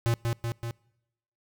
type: tone with echo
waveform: square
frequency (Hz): 116.8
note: A#2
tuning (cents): +4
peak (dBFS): -23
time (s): 0.06-0.14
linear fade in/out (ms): 0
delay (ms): 190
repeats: 3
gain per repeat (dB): -3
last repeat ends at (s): 0.71
effects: noise-tail reverb RT60 0.9 s tail -25 dB re dry